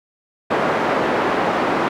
pink band-pass noise, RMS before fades -19 dBFS, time 0.5-1.89 s, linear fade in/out 10 ms, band 330 to 1400 Hz, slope 12 dB/octave, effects none

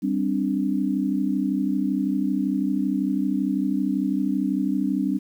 sine chord, G suspended fourth, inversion none, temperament just, 196 / 261.3 / 294 Hz, G3 / C4 / D4, 0 / -2 / +2 cents, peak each -25 dBFS, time 0.02-5.19 s, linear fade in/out 20 ms, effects 9-bit

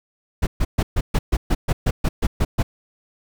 brown noise bursts, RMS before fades -17 dBFS, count 13, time 0.42-2.63 s, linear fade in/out 10 ms, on 50 ms, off 130 ms, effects none

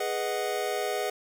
square chord, G# minor seventh, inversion none, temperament equal, 415.3 / 493.9 / 622.3 / 740 Hz, G#4 / B4 / D#5 / F#5, 0 / 0 / 0 / 0 cents, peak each -33 / -35 / -35 / -34 dBFS, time 0-1.1 s, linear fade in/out 5 ms, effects none

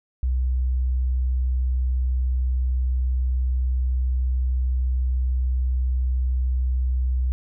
sine tone, 63.3 Hz, B1, 43 cents sharp, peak -19 dBFS, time 0.23-7.32 s, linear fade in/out 0 ms, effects none

